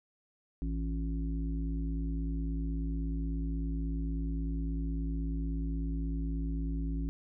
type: harmonic tone with a mistuned harmonic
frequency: 54.8 Hz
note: A1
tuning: 6 cents flat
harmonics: 1 / 3 / 5 / 6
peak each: -32 / -39 / -39 / -52 dBFS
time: 0.62-7.09 s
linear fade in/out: 0 ms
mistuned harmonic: 6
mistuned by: +110 cents
effects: none